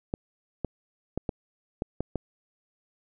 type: clicks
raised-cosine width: 2 ms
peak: -15 dBFS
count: 7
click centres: 0.139 / 0.647 / 1.176 / 1.292 / 1.821 / 2.006 / 2.157 s
effects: none